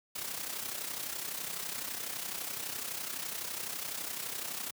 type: noise with amplitude modulation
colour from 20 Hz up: white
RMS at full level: -36 dBFS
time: 0.15-4.71 s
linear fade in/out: 10 ms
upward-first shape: sine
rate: 31.9 Hz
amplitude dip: 60%
effects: high-pass 100 Hz 12 dB/octave